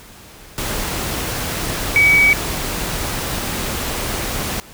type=tone in noise; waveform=sine; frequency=2271 Hz; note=C#7; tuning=41 cents sharp; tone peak=-9 dBFS; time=1.96-2.33 s; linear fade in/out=0 ms; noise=pink; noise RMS=-23 dBFS; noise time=0.58-4.6 s; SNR=+11 dB; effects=pink hiss -41 dBFS RMS until 4.73 s